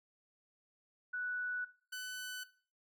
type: tone pair in turn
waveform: sine / sawtooth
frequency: 1480 / 1499.8 Hz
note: F#6 / F#6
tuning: 0 / +23 cents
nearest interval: unison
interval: 23 cents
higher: second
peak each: -36 / -37 dBFS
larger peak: first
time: 1.13-1.65 / 1.92-2.44 s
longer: neither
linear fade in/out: 10 ms
effects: noise-tail reverb RT60 0.4 s tail -17 dB re dry